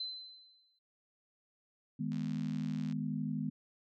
sine tone with exponential decay, 4056 Hz, B7, 45 cents sharp, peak -35 dBFS, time 0-0.79 s, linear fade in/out 5 ms, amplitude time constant 170 ms
sine chord, G# minor, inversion second, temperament equal with one note detuned, 155.56 / 207.7 / 247.8 Hz, D#3 / G#3 / B3, 0 / 0 / +6 cents, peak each -38 dBFS, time 1.99-3.5 s, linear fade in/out 10 ms
click train, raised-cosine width 0.2 ms, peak -36 dBFS, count 65, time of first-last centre 2.12-2.924 s, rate 79.6 Hz
effects none

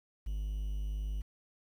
triangle tone with quantisation, 51 Hz, G#1, 31 cents flat, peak -31 dBFS, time 0.26-1.22 s, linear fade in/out 10 ms, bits 10, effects none

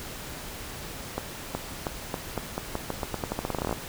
accelerating click train, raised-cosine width 1 ms, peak -14 dBFS, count 23, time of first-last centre 1.18-3.727 s, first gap 370 ms, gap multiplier 0.86, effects pink hiss -39 dBFS RMS until 3.88 s

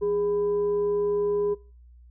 sine tone with frequency modulation, 411.3 Hz, G#4, 17 cents flat, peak -22 dBFS, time 0.01-1.55 s, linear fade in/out 20 ms, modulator 587 Hz, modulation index 0.25, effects noise-tail reverb RT60 0.4 s tail -23 dB re dry + added 60 Hz sine -48 dBFS peak until 2.1 s

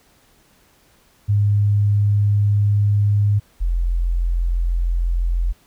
sine tone pair in turn, 102.7 / 43.07 Hz, G#2 / F1, -19 / -23 cents, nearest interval octave + minor third, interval 1504 cents, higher first, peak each -13 / -16 dBFS, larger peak first, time 1.28-3.4 / 3.6-5.53 s, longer first, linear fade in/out 20 ms, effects pink hiss -56 dBFS RMS until 5.66 s

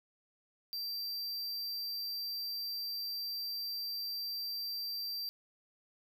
square tone, 4699 Hz, D8, in tune, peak -37 dBFS, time 0.73-5.29 s, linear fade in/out 0 ms, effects none

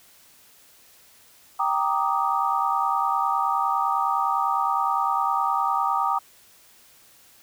sine chord, Eb major seventh, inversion first, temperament equal, 784 / 932.3 / 1174.7 / 1244.5 Hz, G5 / Bb5 / D6 / Eb6, 0 / 0 / 0 / 0 cents, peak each -26 dBFS, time 1.59-6.19 s, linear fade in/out 10 ms, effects white hiss -54 dBFS RMS until 7.42 s

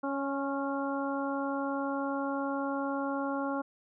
harmonic tone with a mistuned harmonic, 277.2 Hz, C#4, in tune, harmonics 1 / 2 / 3 / 4 / 5, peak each -33 / -36 / -38 / -39 / -40 dBFS, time 0.03-3.62 s, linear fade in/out 10 ms, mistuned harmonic 4, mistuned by -24 cents, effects none

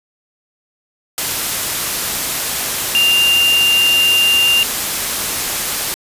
sine tone in noise, 2794 Hz, F7, in tune, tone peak -10 dBFS, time 2.95-4.63 s, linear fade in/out 0 ms, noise white, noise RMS -19 dBFS, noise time 1.18-5.94 s, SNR +6 dB, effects resampled to 32000 Hz

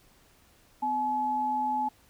sine tone pair together, 253.9 / 854 Hz, B3 / G#5, +48 / +48 cents, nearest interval octave + major sixth, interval 2100 cents, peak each -36 / -26 dBFS, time 0.82-1.89 s, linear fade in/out 10 ms, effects pink hiss -61 dBFS RMS until 2.09 s

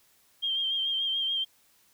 sine tone with vibrato, 3182 Hz, G7, 25 cents sharp, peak -26 dBFS, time 0.42-1.45 s, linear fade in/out 20 ms, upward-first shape sine, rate 6.9 Hz, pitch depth 34 cents each way, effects white hiss -64 dBFS RMS until 1.93 s

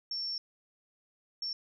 sine tone bursts at uneven times, 5440 Hz, F8, 46 cents flat, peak -33 dBFS, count 2, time 0.11-0.38 / 1.42-1.53 s, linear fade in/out 2 ms, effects none

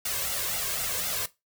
white noise with flanger, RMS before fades -30 dBFS, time 0.05-1.26 s, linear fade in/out 5 ms, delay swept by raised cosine 1.4 to 1.9 ms, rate 3.9 Hz, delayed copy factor +0.7, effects noise-tail reverb RT60 0.2 s tail -17 dB re dry

